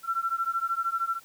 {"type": "beating tone pair", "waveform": "sine", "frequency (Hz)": [1347, 1360], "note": ["E6", "F6"], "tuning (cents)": [37, -46], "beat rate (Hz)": 13, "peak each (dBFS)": -29, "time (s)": [0.03, 1.2], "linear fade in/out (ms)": 50, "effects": ["white hiss -55 dBFS RMS until 1.24 s"]}